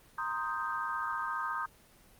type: chord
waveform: sine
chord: C minor seventh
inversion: third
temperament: equal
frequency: 932.3 / 1046.5 / 1244.5 / 1568 Hz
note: Bb5 / C6 / Eb6 / G6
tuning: 0 / 0 / 0 / 0 cents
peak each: -39 / -39 / -35 / -38 dBFS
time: 0.18-1.66 s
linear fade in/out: 5 ms
effects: pink hiss -60 dBFS RMS until 2.19 s + Opus 24 kbps